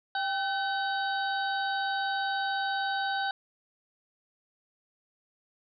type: harmonic tone with a mistuned harmonic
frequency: 762 Hz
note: G5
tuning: 49 cents flat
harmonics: 1 / 2 / 4 / 5 / 6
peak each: -30 / -32 / -44 / -38 / -43 dBFS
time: 0.15-3.31 s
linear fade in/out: 2 ms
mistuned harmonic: 1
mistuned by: +61 cents
effects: none